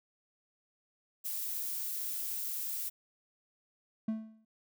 violet noise, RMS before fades -37 dBFS, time 1.24-2.9 s, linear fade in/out 20 ms
triangle tone with exponential decay, 220 Hz, A3, in tune, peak -26 dBFS, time 4.08-4.45 s, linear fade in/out 5 ms, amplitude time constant 79 ms
effects none

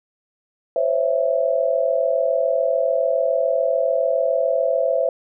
sine tone cluster, 513 / 553 / 660 Hz, C5 / C#5 / E5, -34 / -4 / +2 cents, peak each -21 dBFS, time 0.76-5.09 s, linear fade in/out 2 ms, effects none

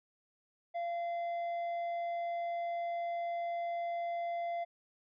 sine tone with tanh clipping, 687 Hz, F5, 29 cents flat, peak -35 dBFS, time 0.74-4.65 s, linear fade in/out 20 ms, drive 6 dB, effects none

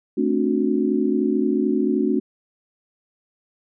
sine chord, D dominant seventh, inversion second, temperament just, 220.2 / 264.3 / 293.7 / 367.1 Hz, A3 / C4 / D4 / F#4, +2 / +18 / 0 / -14 cents, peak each -23 dBFS, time 0.17-2.2 s, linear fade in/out 10 ms, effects none

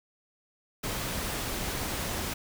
pink noise, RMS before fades -33 dBFS, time 0.83-2.34 s, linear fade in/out 10 ms, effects none

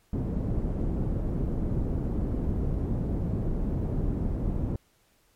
pink low-pass noise, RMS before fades -28 dBFS, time 0.13-4.76 s, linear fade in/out 2 ms, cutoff 300 Hz, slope 12 dB/octave, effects pink hiss -66 dBFS RMS until 5.35 s + MP3 64 kbps

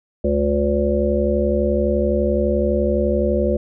harmonic tone, 71.8 Hz, D2, 39 cents flat, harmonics 1 / 3 / 5 / 7 / 8, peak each -22 / -22 / -22 / -22 / -22 dBFS, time 0.24-3.57 s, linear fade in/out 5 ms, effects none

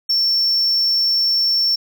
triangle tone, 5430 Hz, F8, 50 cents flat, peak -13 dBFS, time 0.09-1.76 s, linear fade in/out 10 ms, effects none

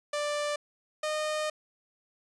sawtooth tone pair in turn, 589 / 613.3 Hz, D5 / D#5, +5 / -25 cents, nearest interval minor second, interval 70 cents, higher second, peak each -25 dBFS, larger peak neither, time 0.13-0.56 / 1.03-1.5 s, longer second, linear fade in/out 5 ms, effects resampled to 22050 Hz

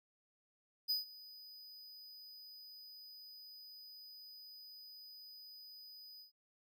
square tone with ADSR envelope, 4978 Hz, D#8, in tune, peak -32 dBFS, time 0.88-6.32 s, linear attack 25 ms, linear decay 140 ms, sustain -21 dB, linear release 120 ms, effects none

